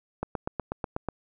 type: click train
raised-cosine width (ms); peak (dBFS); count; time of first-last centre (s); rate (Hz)
1; -15; 8; 0.23-1.087; 8.17
effects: none